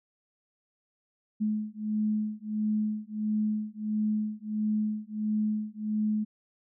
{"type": "beating tone pair", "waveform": "sine", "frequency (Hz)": [212.8, 214.3], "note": ["G#3", "A3"], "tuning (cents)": [42, -45], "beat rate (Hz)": 1.5, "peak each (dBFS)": -30, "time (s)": [1.4, 6.25], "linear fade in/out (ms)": 20, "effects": []}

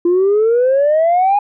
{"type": "exponential sweep", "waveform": "sine", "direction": "up", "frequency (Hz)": [341.3, 830.6], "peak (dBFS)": -8, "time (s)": [0.05, 1.39], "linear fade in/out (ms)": 5, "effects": ["tanh soft clip ceiling -7 dBFS"]}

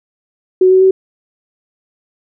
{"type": "tone with pitch steps", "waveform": "sine", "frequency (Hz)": [371.4, 375.5, 379.6], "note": ["F#4", "F#4", "F#4"], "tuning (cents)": [7, 26, 44], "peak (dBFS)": -5, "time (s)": [0.61, 0.91], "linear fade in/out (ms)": 5, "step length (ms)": 100, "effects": []}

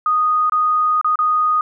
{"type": "tone with dropouts", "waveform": "sine", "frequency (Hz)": 1240, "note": "D#6", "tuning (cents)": -6, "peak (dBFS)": -13, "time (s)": [0.06, 1.61], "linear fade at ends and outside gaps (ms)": 2, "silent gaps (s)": [[0.497, 0.521], [1.013, 1.045], [1.157, 1.189]], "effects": []}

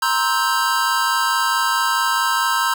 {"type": "chord", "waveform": "square", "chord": "C dominant seventh", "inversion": "third", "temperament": "just", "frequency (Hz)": [941.9, 1046.5, 1308.1, 1569.8], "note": ["Bb5", "C6", "E6", "G6"], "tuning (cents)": [18, 0, -14, 2], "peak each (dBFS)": -23, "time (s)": [0.02, 2.74], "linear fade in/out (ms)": 5, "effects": []}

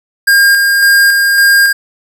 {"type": "tone with tremolo", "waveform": "square", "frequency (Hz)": 1612, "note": "G6", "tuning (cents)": 48, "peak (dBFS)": -5, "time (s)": [0.27, 1.73], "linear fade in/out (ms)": 10, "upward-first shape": "square", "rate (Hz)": 1.8, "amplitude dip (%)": 30, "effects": []}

